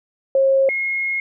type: tone pair in turn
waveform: sine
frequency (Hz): 539 / 2156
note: C#5 / C#7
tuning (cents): -49 / -49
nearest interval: 2 octaves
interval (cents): 2400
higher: second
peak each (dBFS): -12 / -19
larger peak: first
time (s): 0.35-0.69 / 0.69-1.2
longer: second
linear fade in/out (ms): 2
effects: none